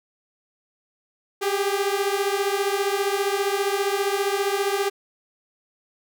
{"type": "beating tone pair", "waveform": "sawtooth", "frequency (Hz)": [392, 407], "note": ["G4", "G#4"], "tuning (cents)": [0, -35], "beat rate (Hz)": 15, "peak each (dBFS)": [-20, -21], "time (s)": [1.41, 4.9], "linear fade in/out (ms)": 20, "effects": []}